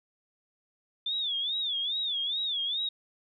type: tone with vibrato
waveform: sine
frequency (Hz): 3520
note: A7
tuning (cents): 0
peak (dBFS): -28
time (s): 1.06-2.89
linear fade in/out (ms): 5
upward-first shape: sine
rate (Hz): 2.4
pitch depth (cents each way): 150
effects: none